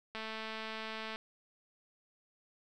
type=click train; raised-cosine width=0.3 ms; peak=-26 dBFS; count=223; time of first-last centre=0.15-1.159 s; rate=220 Hz; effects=none